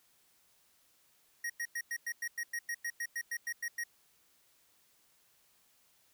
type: tone bursts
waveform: square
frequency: 1882 Hz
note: A#6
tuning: 16 cents sharp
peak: -35 dBFS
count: 16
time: 1.44-3.838 s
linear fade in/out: 5 ms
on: 58 ms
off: 98 ms
effects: white hiss -69 dBFS RMS until 6.13 s